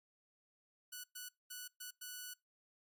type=tone bursts at uneven times; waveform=5% pulse; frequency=1480 Hz; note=F#6; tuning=in tune; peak=-34 dBFS; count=5; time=0.92-1.04 / 1.15-1.29 / 1.5-1.68 / 1.8-1.91 / 2.01-2.34 s; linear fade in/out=10 ms; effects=noise-tail reverb RT60 0.2 s tail -23 dB re dry + MP3 96 kbps